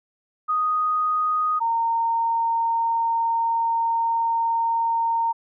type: tone pair in turn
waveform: sine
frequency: 1244.5 / 919.2 Hz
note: D#6 / A#5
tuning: 0 / -25 cents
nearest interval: perfect fourth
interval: 525 cents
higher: first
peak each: -19 dBFS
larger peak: neither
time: 0.48-1.6 / 1.6-5.33 s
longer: second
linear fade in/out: 20 ms
effects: none